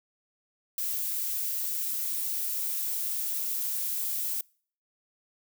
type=noise; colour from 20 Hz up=violet; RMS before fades=-31 dBFS; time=0.78-4.41 s; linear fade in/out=2 ms; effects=noise-tail reverb RT60 0.5 s tail -26 dB re dry